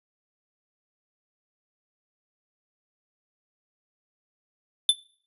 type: tone with exponential decay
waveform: square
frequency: 3520 Hz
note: A7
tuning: in tune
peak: -11 dBFS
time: 4.89-4.96 s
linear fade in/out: 2 ms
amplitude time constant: 15 ms
effects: noise-tail reverb RT60 0.5 s tail -22 dB re dry + resampled to 32000 Hz